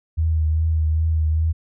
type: tone with vibrato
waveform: sine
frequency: 79.3 Hz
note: D#2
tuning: 33 cents sharp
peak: -16 dBFS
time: 0.17-1.53 s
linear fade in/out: 20 ms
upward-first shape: triangle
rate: 2.5 Hz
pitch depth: 36 cents each way
effects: none